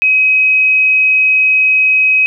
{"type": "tone", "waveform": "sine", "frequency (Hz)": 2536, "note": "D#7", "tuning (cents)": 32, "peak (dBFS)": -7, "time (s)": [0.02, 2.26], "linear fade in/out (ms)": 0, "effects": []}